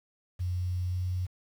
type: tone with pitch glide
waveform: sine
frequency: 90.2 to 91.09 Hz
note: F#2 to F#2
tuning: -44 to -27 cents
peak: -28 dBFS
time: 0.39-1.27 s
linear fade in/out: 20 ms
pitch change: +17 cents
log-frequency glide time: 0.8-1.03 s
effects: 9-bit